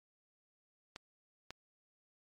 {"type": "clicks", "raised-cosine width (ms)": 0.2, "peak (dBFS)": [-27, -26], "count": 2, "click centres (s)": [0.961, 1.506], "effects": ["MP3 64 kbps"]}